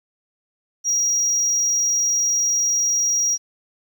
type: tone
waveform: sine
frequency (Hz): 5710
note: F8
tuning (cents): +37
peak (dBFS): -14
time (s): 0.84-3.38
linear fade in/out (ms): 50
effects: tanh soft clip ceiling -16 dBFS + 9-bit